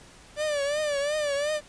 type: tone with vibrato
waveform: 45% pulse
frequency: 586 Hz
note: D5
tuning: 4 cents flat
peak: -25 dBFS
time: 0.36-1.61 s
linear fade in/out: 50 ms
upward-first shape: triangle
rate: 2.8 Hz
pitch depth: 100 cents each way
effects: pink hiss -51 dBFS RMS until 1.68 s + resampled to 22050 Hz